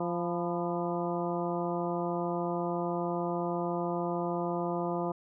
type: harmonic tone with a mistuned harmonic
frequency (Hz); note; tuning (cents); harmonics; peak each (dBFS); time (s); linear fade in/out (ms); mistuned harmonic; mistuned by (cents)
173.7; F3; -9; 1 / 2 / 3 / 4 / 5 / 6 / 7; -35 / -34 / -37 / -36 / -41 / -40 / -43; 0-5.12; 5; 6; -70
effects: none